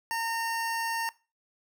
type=tone; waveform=25% pulse; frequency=915 Hz; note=A#5; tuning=32 cents flat; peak=-25 dBFS; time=0.11-1.09 s; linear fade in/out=0 ms; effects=noise-tail reverb RT60 0.3 s tail -20 dB re dry